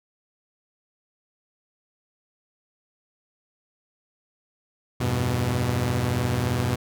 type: tone cluster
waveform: sawtooth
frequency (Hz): 85.8 / 100.2 / 123.3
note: F2 / G2 / B2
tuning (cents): -30 / +38 / -2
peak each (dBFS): -26 / -25 / -20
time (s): 5-6.76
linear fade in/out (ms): 10
effects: none